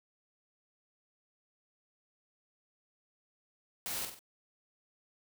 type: noise with echo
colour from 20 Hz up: white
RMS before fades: -38 dBFS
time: 3.86-4.05 s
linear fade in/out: 0 ms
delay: 47 ms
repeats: 3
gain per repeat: -6 dB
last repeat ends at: 4.191 s
effects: none